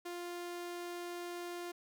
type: tone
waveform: sawtooth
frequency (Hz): 349.8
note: F4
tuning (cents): +3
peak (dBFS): -37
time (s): 0.05-1.72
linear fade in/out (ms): 10
effects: none